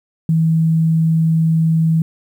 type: tone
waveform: sine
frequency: 161.8 Hz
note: E3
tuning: 32 cents flat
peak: -11 dBFS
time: 0.29-2.02 s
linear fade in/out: 2 ms
effects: 8-bit